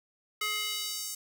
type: tone with high-pass filter sweep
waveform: square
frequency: 423.2 Hz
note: G#4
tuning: 33 cents sharp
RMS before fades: -34 dBFS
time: 0.41-1.15 s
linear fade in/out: 5 ms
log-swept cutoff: 1700 to 7100 Hz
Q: 1.4
effects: none